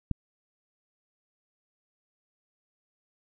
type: click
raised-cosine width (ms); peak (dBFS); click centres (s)
5; -15; 0.113
effects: none